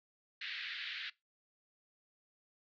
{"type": "band-pass noise", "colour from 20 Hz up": "pink", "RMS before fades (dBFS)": -43, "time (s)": [0.41, 1.1], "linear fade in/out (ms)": 5, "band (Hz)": [1600, 4200], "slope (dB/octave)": 48, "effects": ["noise-tail reverb RT60 0.2 s tail -21 dB re dry"]}